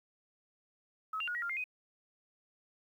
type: tone with pitch steps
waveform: sine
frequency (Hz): 1284 / 2779 / 1446 / 1906 / 1396 / 2112 / 2505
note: E6 / F7 / F#6 / A#6 / F6 / C7 / D#7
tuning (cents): -46 / -9 / -40 / +38 / -1 / +16 / +11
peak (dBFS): -34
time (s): 1.13-1.641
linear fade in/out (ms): 5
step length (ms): 73
effects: 11-bit